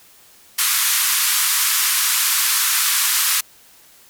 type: band-pass noise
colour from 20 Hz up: white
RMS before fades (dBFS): -18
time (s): 0.58-3.41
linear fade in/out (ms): 10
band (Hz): 1000 to 15000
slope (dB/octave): 48
effects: white hiss -49 dBFS RMS until 4.09 s